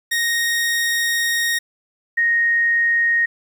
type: tone pair in turn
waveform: sawtooth / sine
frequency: 1864.7 / 1864.7 Hz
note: A#6 / A#6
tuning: 0 / 0 cents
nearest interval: unison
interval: 0 cents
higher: neither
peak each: -14 dBFS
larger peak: neither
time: 0.11-1.59 / 2.17-3.26 s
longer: first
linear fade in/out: 10 ms
effects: 9-bit